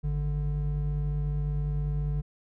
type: tone pair together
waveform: triangle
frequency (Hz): 52.27 / 146.83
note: G#1 / D3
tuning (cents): +12 / 0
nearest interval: octave + tritone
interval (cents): 1788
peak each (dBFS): -27 / -27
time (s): 0.03-2.22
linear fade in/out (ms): 20
effects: none